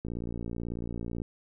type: click train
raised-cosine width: 3 ms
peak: -23 dBFS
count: 69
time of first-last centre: 0.05-1.218 s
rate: 58.2 Hz
effects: none